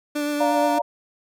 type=tone with vibrato; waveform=30% pulse; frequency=293.7 Hz; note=D4; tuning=in tune; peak=-20 dBFS; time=0.15-0.79 s; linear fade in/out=10 ms; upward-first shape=sine; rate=8.4 Hz; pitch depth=15 cents each way
type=chord; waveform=sine; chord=Bb major; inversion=first; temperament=just; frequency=582.7 / 699.2 / 932.3 Hz; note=D5 / F5 / Bb5; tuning=-14 / +2 / 0 cents; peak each=-23 dBFS; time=0.4-0.82 s; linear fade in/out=10 ms
effects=none